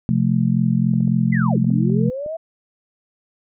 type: chord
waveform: sine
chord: F major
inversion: second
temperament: just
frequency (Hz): 130.96 / 174.61 / 218.3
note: C3 / F3 / A3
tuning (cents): +2 / 0 / -13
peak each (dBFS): -19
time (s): 0.09-2.1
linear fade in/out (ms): 0
type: clicks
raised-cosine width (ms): 2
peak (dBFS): -25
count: 7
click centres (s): 0.937 / 1.006 / 1.078 / 1.645 / 1.704 / 1.899 / 2.262
type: linear two-way sweep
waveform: sine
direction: down then up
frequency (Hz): 2104 to 179.3 to 667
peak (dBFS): -24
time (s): 1.32-2.37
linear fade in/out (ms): 10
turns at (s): 1.59
effects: none